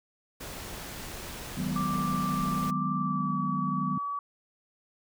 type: noise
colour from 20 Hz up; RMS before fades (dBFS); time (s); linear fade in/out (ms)
pink; -40; 0.4-2.71; 10
type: chord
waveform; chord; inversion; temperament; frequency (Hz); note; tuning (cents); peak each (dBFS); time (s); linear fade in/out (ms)
sine; G# minor seventh; second; just; 155.74 / 186.89 / 207.7 / 249.2; D#3 / F#3 / G#3 / B3; +2 / +18 / 0 / +16; -34 / -32 / -38 / -34; 1.57-3.98; 5
type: tone with pitch glide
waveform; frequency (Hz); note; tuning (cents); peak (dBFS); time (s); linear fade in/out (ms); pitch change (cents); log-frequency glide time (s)
sine; 1174.7 to 1140.6; D6 to C#6; 0 to +49; -30; 1.76-4.19; 2; -51; 2.94-3.39
effects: none